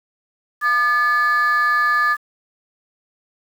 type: tone pair together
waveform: sine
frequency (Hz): 1204 / 1720.9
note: D6 / A6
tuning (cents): +43 / -39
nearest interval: tritone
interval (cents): 618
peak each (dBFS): -15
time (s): 0.61-2.17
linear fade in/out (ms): 50
effects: tanh soft clip ceiling -11 dBFS + 7-bit